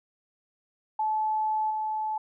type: tone with level steps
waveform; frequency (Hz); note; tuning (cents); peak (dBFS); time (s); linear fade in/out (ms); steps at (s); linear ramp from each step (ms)
sine; 865; A5; -30; -24 / -27; 0.99-2.18; 5; 1.7; 10
effects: none